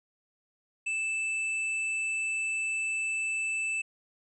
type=tone with hard clipping; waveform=triangle; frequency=2637 Hz; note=E7; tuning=in tune; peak=-30 dBFS; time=0.86-3.82 s; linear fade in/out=10 ms; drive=11 dB; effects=resampled to 22050 Hz